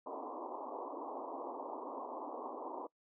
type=band-pass noise; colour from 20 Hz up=white; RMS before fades=-44 dBFS; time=0.06-2.87 s; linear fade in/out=5 ms; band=250 to 1100 Hz; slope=96 dB/octave; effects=noise-tail reverb RT60 0.1 s tail -23 dB re dry